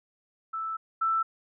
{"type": "tone pair in turn", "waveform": "sine", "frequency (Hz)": [1318.5, 1326.9], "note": ["E6", "E6"], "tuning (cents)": [0, 11], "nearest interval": "unison", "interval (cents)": 11, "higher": "second", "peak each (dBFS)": [-30, -23], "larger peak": "second", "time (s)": [[0.53, 0.77], [1.01, 1.23]], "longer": "first", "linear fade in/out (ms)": 10, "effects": []}